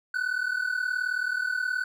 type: tone pair together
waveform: triangle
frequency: 1474 / 1512.8 Hz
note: F#6 / F#6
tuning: -7 / +38 cents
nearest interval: unison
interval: 45 cents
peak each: -27 dBFS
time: 0.14-1.84 s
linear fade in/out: 5 ms
effects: none